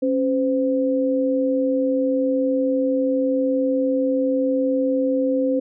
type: tone pair together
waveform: sine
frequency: 273.2 / 514.1 Hz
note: C#4 / C5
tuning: -25 / -31 cents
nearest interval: major seventh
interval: 1094 cents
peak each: -20 dBFS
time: 0.02-5.6 s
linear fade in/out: 10 ms
effects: none